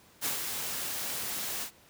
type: noise with ADSR envelope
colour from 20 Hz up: white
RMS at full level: -30 dBFS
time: 0.21-1.71 s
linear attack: 40 ms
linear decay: 120 ms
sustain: -5 dB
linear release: 86 ms
effects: pink hiss -59 dBFS RMS until 1.89 s + high-pass 80 Hz 12 dB/octave